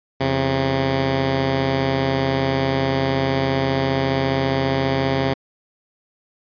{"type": "tone pair together", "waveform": "10% pulse", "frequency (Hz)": [84.7, 134.45], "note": ["E2", "C3"], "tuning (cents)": [48, 47], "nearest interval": "minor sixth", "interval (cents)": 799, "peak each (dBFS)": [-19, -10], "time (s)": [0.2, 5.34], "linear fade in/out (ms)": 10, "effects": ["resampled to 11025 Hz"]}